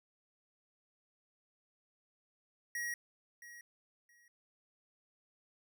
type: tone with echo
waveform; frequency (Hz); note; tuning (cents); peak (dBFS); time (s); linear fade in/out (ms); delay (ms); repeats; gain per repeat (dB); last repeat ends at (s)
square; 1900; A#6; +33; -37; 2.75-2.94; 2; 670; 2; -14; 4.28
effects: none